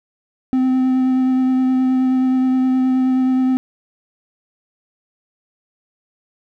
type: tone with vibrato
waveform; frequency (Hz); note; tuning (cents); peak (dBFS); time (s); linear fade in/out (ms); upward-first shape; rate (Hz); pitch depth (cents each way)
triangle; 258.3; C4; -22; -11; 0.53-3.57; 0; triangle; 9.5; 14
effects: none